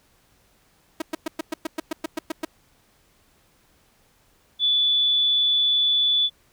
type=tone bursts; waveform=sawtooth; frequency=318.8 Hz; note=D#4; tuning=42 cents sharp; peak=-20 dBFS; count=12; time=1-2.45 s; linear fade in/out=5 ms; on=20 ms; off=110 ms
type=tone; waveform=sine; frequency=3463 Hz; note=A7; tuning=28 cents flat; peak=-17 dBFS; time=4.59-6.3 s; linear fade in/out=50 ms
effects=pink hiss -61 dBFS RMS until 6.52 s